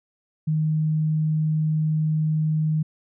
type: tone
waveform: sine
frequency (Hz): 155.56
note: D#3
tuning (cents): 0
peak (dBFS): -19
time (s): 0.47-2.83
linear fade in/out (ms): 10
effects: none